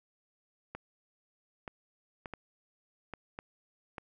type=clicks; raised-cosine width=0.5 ms; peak=-25 dBFS; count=7; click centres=0.75 / 1.678 / 2.258 / 2.337 / 3.137 / 3.389 / 3.982 s; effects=none